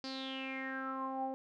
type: tone with low-pass filter sweep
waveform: sawtooth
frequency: 265.3 Hz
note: C4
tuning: 24 cents sharp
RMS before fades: -40 dBFS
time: 0.04-1.34 s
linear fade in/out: 0 ms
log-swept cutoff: 4800 to 670 Hz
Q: 8.4
effects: none